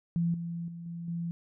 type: tone with level steps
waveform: sine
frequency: 169.6 Hz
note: E3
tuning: 50 cents sharp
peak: -25 / -33 / -39 / -36 / -31 dBFS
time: 0.16-1.31 s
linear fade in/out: 0 ms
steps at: 0.34 / 0.68 / 0.86 / 1.08 s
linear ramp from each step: 2 ms
effects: none